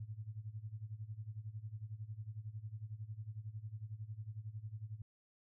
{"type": "tone with tremolo", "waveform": "sine", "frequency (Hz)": 107.8, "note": "A2", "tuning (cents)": -35, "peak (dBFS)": -40, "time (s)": [0, 5.02], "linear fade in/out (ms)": 5, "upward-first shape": "sine", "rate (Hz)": 11, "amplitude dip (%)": 85, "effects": []}